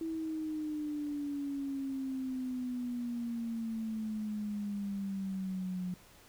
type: exponential sweep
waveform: sine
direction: down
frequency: 326.3 to 180 Hz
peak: -34 dBFS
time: 0.01-5.94 s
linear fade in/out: 2 ms
effects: pink hiss -59 dBFS RMS until 6.28 s